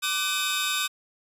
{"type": "tone cluster", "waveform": "sawtooth", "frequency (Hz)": [1177, 1515, 2551, 3560, 3750], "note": ["D6", "F#6", "D#7", "A7", "A#7"], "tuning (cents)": [3, 40, 43, 20, 10], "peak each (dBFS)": -28, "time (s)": [0.02, 0.88], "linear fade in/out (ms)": 20, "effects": ["resampled to 32000 Hz"]}